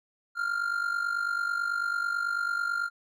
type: tone with amplitude modulation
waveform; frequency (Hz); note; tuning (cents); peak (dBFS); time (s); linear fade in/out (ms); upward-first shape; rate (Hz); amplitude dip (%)
triangle; 1396.9; F6; 0; -22; 0.35-2.9; 50; sine; 49.1; 70
effects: none